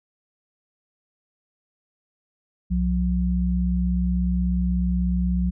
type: tone pair together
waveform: sine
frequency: 63.5 / 179.92 Hz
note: B1 / F#3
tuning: +49 / -48 cents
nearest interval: octave + tritone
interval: 1803 cents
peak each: -22 dBFS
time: 2.7-5.51 s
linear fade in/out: 20 ms
effects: none